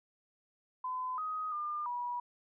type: tone with pitch steps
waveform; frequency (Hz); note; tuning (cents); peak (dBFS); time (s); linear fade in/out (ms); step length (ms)
sine; 1016 / 1255 / 1203 / 971; B5 / D#6 / D6 / B5; +49 / +15 / +41 / -30; -34; 0.84-2.2; 5; 340
effects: none